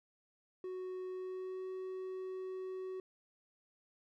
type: tone with pitch glide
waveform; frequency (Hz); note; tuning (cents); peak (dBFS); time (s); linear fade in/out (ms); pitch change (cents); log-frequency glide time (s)
triangle; 370 to 374.5; F#4 to F#4; 0 to +21; -38; 0.64-3; 2; +21; 1.08-1.66
effects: none